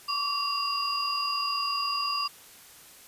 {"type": "tone cluster", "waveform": "sine", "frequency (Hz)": [1111, 1151, 2778, 4845], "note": ["C#6", "D6", "F7", "D#8"], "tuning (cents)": [4, -35, -10, -47], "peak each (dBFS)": [-34, -31, -36, -30], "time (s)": [0.08, 2.28], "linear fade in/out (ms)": 10, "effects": ["white hiss -51 dBFS RMS until 3.07 s", "resampled to 32000 Hz"]}